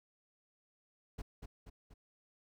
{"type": "noise with echo", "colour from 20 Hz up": "brown", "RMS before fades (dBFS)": -41, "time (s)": [1.18, 1.22], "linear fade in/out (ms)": 10, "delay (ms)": 240, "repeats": 3, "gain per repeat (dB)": -5, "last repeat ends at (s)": 1.94, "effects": []}